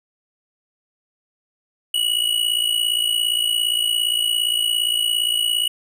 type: tone with amplitude modulation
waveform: square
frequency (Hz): 2923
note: F#7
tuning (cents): -22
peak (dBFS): -15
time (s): 1.94-5.68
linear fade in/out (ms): 5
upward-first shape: sine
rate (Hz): 57.4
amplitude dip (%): 75
effects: none